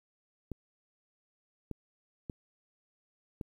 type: clicks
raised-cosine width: 3 ms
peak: -25 dBFS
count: 4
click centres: 0.517 / 1.713 / 2.298 / 3.412 s
effects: 10-bit